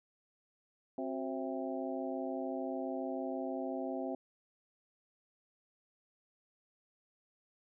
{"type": "harmonic tone with a mistuned harmonic", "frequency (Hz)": 132.4, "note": "C3", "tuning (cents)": 21, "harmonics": [2, 3, 4, 5, 6], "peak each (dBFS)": [-39, -43, -43, -41, -46], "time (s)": [0.98, 4.15], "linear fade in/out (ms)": 2, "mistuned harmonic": 3, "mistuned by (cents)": -120, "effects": []}